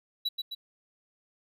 triangle tone with echo, 3925 Hz, B7, 11 cents flat, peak -25 dBFS, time 0.25-0.29 s, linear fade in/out 10 ms, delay 130 ms, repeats 2, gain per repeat -4 dB, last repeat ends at 0.55 s, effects none

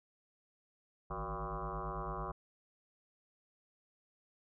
sine tone with frequency modulation, 582 Hz, D5, 16 cents flat, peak -37 dBFS, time 1.1-2.32 s, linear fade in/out 10 ms, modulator 105 Hz, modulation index 6.3, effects none

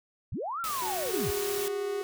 sine linear two-way sweep, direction up then down, 52.1 to 1400 to 52.1 Hz, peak -31 dBFS, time 0.32-1.31 s, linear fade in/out 5 ms, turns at 0.6 s
white noise, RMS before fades -36 dBFS, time 0.64-1.68 s, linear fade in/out 0 ms
sawtooth tone, 370 Hz, F#4, in tune, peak -33 dBFS, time 0.82-2.03 s, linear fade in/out 0 ms
triangle tone with pitch glide, 409.3 to 405.8 Hz, G#4 to G#4, -25 to -40 cents, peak -28 dBFS, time 1.11-2.02 s, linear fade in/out 5 ms, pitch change -15 cents, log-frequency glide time 1.22-1.51 s
effects none

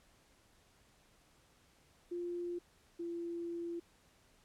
sine tone pair in turn, 349.2 / 341 Hz, F4 / F4, 0 / -41 cents, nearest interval unison, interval 41 cents, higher first, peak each -37 / -38 dBFS, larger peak first, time 2.11-2.59 / 2.99-3.8 s, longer second, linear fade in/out 10 ms, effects pink hiss -68 dBFS RMS until 4.44 s + low-pass 11000 Hz 12 dB/octave

